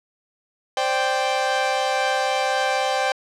sawtooth chord, C suspended second, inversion none, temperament equal, 523.3 / 587.3 / 784 Hz, C5 / D5 / G5, 0 / 0 / 0 cents, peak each -21 / -23 / -18 dBFS, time 0.77-3.12 s, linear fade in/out 2 ms, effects low-pass 6000 Hz 12 dB/octave

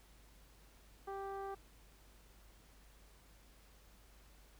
15% pulse tone with low-pass filter, 392 Hz, G4, in tune, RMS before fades -44 dBFS, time 1.07-1.55 s, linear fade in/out 10 ms, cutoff 970 Hz, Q 0.92, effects added 50 Hz sine -62 dBFS peak until 4.59 s + pink hiss -66 dBFS RMS until 4.59 s

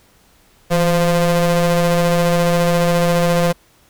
35% pulse ring-modulated tone, 174.61 Hz, F3, in tune, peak -8 dBFS, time 0.7-3.53 s, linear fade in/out 20 ms, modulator 342 Hz, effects pink hiss -53 dBFS RMS until 3.89 s

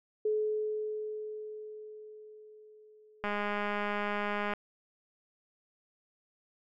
sine tone with exponential decay, 428 Hz, A4, 48 cents flat, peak -26 dBFS, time 0.25-3.98 s, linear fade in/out 5 ms, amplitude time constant 810 ms
click train, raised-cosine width 0.5 ms, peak -19 dBFS, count 268, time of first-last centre 3.24-4.536 s, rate 206 Hz
effects none

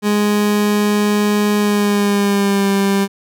30% pulse tone with pitch glide, 207.7 to 197.63 Hz, G#3 to G3, 0 to +14 cents, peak -10 dBFS, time 0.02-3.08 s, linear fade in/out 50 ms, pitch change -86 cents, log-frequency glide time 1.58-2.69 s, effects none

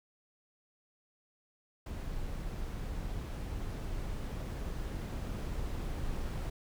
brown noise with level ramp, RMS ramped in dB -39 to -36 dBFS, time 1.86-6.5 s, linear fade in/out 5 ms, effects none

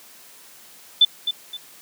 sine tone with echo, 3519 Hz, A7, in tune, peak -9 dBFS, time 1.01-1.05 s, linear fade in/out 5 ms, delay 260 ms, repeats 2, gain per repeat -10 dB, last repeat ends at 1.57 s, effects white hiss -47 dBFS RMS until 1.81 s + high-pass 150 Hz 12 dB/octave

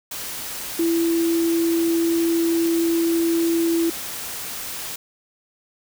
sine tone in noise, 333.8 Hz, E4, 22 cents sharp, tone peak -17 dBFS, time 0.79-3.9 s, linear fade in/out 5 ms, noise white, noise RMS -31 dBFS, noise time 0.11-4.96 s, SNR +11 dB, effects none

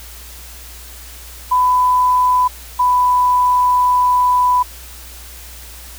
sine tone pair in turn, 1000 / 993.7 Hz, B5 / B5, +21 / +10 cents, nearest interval unison, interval 11 cents, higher first, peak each -10 dBFS, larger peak neither, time 1.51-2.48 / 2.79-4.63 s, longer second, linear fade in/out 10 ms, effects added 60 Hz sine -36 dBFS peak until 5.98 s + white hiss -37 dBFS RMS until 5.98 s

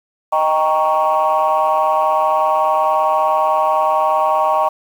sine chord, Eb dominant seventh, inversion none, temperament equal with one note detuned, 622.3 / 787.6 / 932.3 / 1108.7 Hz, Eb5 / G5 / Bb5 / Db6, 0 / +8 / 0 / 0 cents, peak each -17 dBFS, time 0.32-4.69 s, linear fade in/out 10 ms, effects tanh soft clip ceiling -6 dBFS + 7-bit

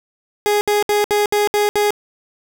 30% pulse tone bursts, 414.7 Hz, G#4, 3 cents flat, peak -11 dBFS, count 7, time 0.46-1.906 s, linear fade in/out 0 ms, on 150 ms, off 66 ms, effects none

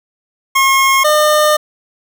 25% pulse tone pair in turn, 1079 / 605.6 Hz, C#6 / D#5, -47 / -47 cents, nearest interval minor seventh, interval 1000 cents, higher first, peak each -5 dBFS, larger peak neither, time 0.55-1.04 / 1.04-1.57 s, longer second, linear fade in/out 10 ms, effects none

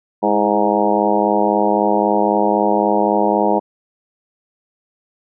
harmonic tone with a mistuned harmonic, 103.83 Hz, G#2, in tune, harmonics 2 / 3 / 4 / 5 / 6 / 7 / 8 / 9, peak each -21 / -21 / -21 / -21 / -21 / -21 / -21 / -21 dBFS, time 0.22-3.6 s, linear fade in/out 20 ms, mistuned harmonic 3, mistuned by +55 cents, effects none

